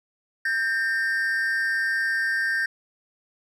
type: tone pair together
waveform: triangle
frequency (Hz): 1580.6 / 1821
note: G6 / A#6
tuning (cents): +14 / -41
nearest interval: major second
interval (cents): 245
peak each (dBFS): -23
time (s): 0.45-2.66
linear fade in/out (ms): 5
effects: none